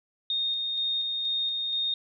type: tone with tremolo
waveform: sine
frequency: 3689 Hz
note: A#7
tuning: 19 cents flat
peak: -25 dBFS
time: 0.3-1.94 s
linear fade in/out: 2 ms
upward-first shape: square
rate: 2.1 Hz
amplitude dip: 25%
effects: none